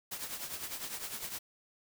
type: noise with tremolo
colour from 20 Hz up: white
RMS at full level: -38 dBFS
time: 0.11-1.39 s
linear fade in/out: 10 ms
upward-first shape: triangle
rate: 9.9 Hz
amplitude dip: 70%
effects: none